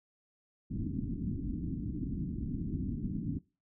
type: low-pass noise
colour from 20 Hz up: white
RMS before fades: -36 dBFS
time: 0.7-3.39 s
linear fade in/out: 10 ms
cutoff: 290 Hz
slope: 48 dB/octave
effects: noise-tail reverb RT60 0.3 s tail -21 dB re dry